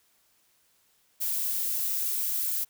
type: noise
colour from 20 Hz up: violet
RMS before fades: -29 dBFS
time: 1.2-2.65 s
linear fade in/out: 20 ms
effects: white hiss -67 dBFS RMS until 2.69 s